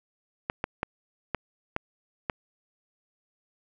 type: clicks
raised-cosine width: 0.5 ms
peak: -12 dBFS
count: 6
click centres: 0.499 / 0.641 / 0.831 / 1.347 / 1.764 / 2.298 s
effects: none